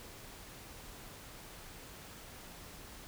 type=silence; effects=pink hiss -51 dBFS RMS until 3.07 s